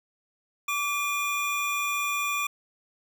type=tone pair together; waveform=square; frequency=1156 / 2419 Hz; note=D6 / D#7; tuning=-28 / -49 cents; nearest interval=octave + minor second; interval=1279 cents; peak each=-30 / -29 dBFS; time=0.68-2.47 s; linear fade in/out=5 ms; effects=none